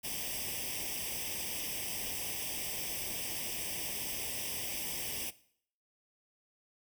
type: noise with comb filter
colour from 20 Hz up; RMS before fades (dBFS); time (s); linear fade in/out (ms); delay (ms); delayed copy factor
white; -38; 0.03-5.31; 20; 0.36; +1
effects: noise-tail reverb RT60 0.6 s tail -18 dB re dry